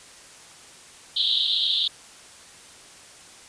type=band-pass noise; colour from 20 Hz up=pink; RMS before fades=-23 dBFS; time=1.16-1.88 s; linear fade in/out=10 ms; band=3200 to 4100 Hz; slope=96 dB/octave; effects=white hiss -47 dBFS RMS until 3.48 s + resampled to 22050 Hz